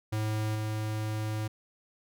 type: tone with level steps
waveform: square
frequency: 108 Hz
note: A2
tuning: 32 cents flat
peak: -29 / -31 dBFS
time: 0.12-1.48 s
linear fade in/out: 10 ms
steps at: 0.55 s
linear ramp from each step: 2 ms
effects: none